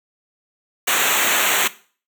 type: noise with comb filter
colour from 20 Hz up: pink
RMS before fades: -18 dBFS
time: 0.87-1.68 s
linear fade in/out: 10 ms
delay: 0.2 ms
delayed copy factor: -0.95
effects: noise-tail reverb RT60 0.4 s tail -17 dB re dry + high-pass 200 Hz 12 dB/octave